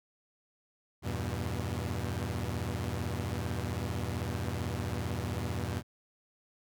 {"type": "chord", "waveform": "sawtooth", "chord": "E minor", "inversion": "none", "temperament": "equal with one note detuned", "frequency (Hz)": [82.41, 98, 120.51], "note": ["E2", "G2", "B2"], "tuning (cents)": [0, 0, -42], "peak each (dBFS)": -33, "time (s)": [1.02, 5.83], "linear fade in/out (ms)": 50, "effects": []}